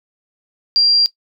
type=tone; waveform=sine; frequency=4754 Hz; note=D8; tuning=20 cents sharp; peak=-10 dBFS; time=0.76-1.06 s; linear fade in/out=0 ms; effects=noise-tail reverb RT60 0.1 s tail -18 dB re dry